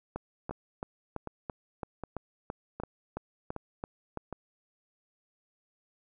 two click trains, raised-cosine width 1 ms, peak -21 / -23 dBFS, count 13 / 6, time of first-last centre 0.16-4.173 / 0.51-4.327 s, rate 2.99 / 1.31 Hz, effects none

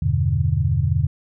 sine chord, E minor seventh, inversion none, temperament equal, 82.41 / 98 / 123.47 / 146.83 Hz, E2 / G2 / B2 / D3, 0 / 0 / 0 / 0 cents, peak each -22 dBFS, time 0.02-1.07 s, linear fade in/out 5 ms, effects none

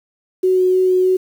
sine tone with vibrato, 370 Hz, F#4, in tune, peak -11 dBFS, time 0.43-1.17 s, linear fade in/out 10 ms, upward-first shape sine, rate 3.3 Hz, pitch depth 11 cents each way, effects 7-bit

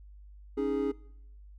triangle chord, C# suspended second, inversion none, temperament equal, 277.2 / 311.1 / 415.3 Hz, C#4 / D#4 / G#4, 0 / 0 / 0 cents, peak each -30 / -33 / -28 dBFS, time 0.57-0.92 s, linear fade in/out 10 ms, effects noise-tail reverb RT60 0.8 s tail -23 dB re dry + added 50 Hz sine -48 dBFS peak until 1.58 s

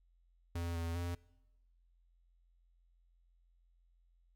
square tone with pitch steps, 85.3 / 83.8 / 86.8 Hz, F2 / E2 / F2, -40 / +29 / -10 cents, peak -37 dBFS, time 0.55-1.15 s, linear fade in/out 5 ms, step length 200 ms, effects noise-tail reverb RT60 1.0 s tail -23 dB re dry + added 43 Hz sine -67 dBFS peak until 4.35 s

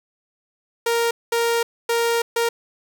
sawtooth tone bursts at uneven times, 466.2 Hz, A#4, in tune, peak -14 dBFS, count 4, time 0.86-1.11 / 1.32-1.63 / 1.89-2.22 / 2.36-2.49 s, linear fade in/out 5 ms, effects none

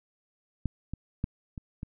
clicks, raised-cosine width 5 ms, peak -16 / -22 / -16 / -26 / -24 dBFS, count 5, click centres 0.657 / 0.936 / 1.241 / 1.578 / 1.831 s, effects none

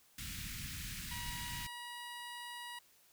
pink band-stop noise, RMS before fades -44 dBFS, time 0.18-1.67 s, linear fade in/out 5 ms, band 210 to 1700 Hz, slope 24 dB/octave
15% pulse tone, 962 Hz, B5, 46 cents flat, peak -38 dBFS, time 1.11-2.79 s, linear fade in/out 5 ms
effects white hiss -67 dBFS RMS until 3.12 s

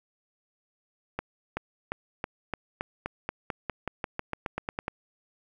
accelerating click train, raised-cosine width 0.5 ms, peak -15 dBFS, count 19, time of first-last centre 1.19-4.881 s, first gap 380 ms, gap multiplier 0.92, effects 9-bit

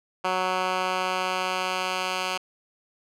10% pulse tone with band-pass filter sweep, 185 Hz, F#3, in tune, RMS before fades -27 dBFS, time 0.24-2.38 s, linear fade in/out 10 ms, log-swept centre 1400 to 2800 Hz, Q 0.74, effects none

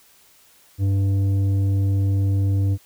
sine tone with tanh clipping, 98 Hz, G2, in tune, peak -18 dBFS, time 0.78-2.78 s, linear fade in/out 50 ms, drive 8 dB, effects white hiss -54 dBFS RMS until 2.85 s

